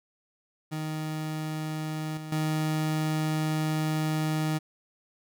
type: tone with level steps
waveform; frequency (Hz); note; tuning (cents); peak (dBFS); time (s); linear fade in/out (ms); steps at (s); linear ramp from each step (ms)
30% pulse; 155.56; D#3; 0; -28 / -34 / -23; 0.71-4.59; 20; 2.17 / 2.32; 2
effects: none